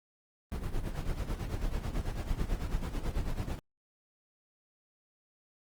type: noise with tremolo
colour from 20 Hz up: brown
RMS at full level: -31 dBFS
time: 0.52-3.59 s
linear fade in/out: 0 ms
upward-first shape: sine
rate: 9.1 Hz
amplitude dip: 70%
effects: Opus 24 kbps